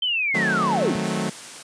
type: linear sweep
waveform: sine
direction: down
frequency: 3135 to 130.81 Hz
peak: -20 dBFS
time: 0.02-0.96 s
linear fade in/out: 5 ms
type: chord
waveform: sawtooth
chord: D# diminished seventh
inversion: none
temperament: equal with one note detuned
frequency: 155.56 / 185 / 218.5 / 261.6 Hz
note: D#3 / F#3 / A3 / C4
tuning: 0 / 0 / -12 / 0 cents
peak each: -26 / -23 / -23 / -29 dBFS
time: 0.34-1.3 s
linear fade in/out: 10 ms
type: high-pass noise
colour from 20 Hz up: white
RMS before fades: -38 dBFS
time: 1.03-1.63 s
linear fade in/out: 10 ms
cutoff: 100 Hz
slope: 48 dB/octave
effects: resampled to 22050 Hz